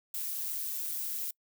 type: noise with amplitude modulation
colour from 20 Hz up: violet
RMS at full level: -34 dBFS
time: 0.14-1.31 s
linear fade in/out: 5 ms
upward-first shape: sine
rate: 154 Hz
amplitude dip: 35%
effects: noise-tail reverb RT60 0.1 s tail -26 dB re dry